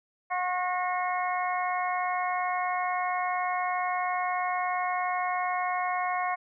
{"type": "harmonic tone with a mistuned harmonic", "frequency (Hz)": 362.3, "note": "F#4", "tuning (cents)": -36, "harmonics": [2, 3, 4, 5, 6], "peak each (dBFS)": [-29, -31, -41, -37, -36], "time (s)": [0.3, 6.36], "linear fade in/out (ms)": 20, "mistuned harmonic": 5, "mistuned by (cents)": 25, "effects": []}